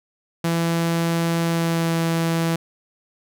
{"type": "tone with pitch glide", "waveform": "sawtooth", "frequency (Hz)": [167.3, 165.47], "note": ["E3", "E3"], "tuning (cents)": [26, 7], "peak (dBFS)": -15, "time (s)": [0.44, 2.56], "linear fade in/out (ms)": 5, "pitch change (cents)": -19, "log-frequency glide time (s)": [1.44, 1.97], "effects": []}